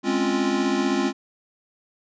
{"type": "chord", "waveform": "square", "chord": "Db major seventh", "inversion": "second", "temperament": "equal", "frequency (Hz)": [207.7, 261.6, 277.2, 349.2], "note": ["Ab3", "C4", "Db4", "F4"], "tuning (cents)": [0, 0, 0, 0], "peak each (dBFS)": [-28, -26, -27, -26], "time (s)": [0.03, 1.13], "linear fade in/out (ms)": 50, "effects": ["resampled to 16000 Hz"]}